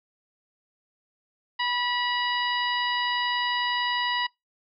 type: harmonic tone with a mistuned harmonic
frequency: 971 Hz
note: B5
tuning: 30 cents flat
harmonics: 1 / 2 / 3 / 4 / 5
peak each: -28 / -29 / -31 / -34 / -37 dBFS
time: 1.59-4.27 s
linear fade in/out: 10 ms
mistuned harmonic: 1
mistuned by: +17 cents
effects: noise-tail reverb RT60 0.2 s tail -26 dB re dry